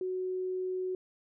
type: tone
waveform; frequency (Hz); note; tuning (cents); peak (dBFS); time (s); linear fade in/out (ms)
sine; 370.2; F#4; +1; -31; 0.01-0.95; 2
effects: none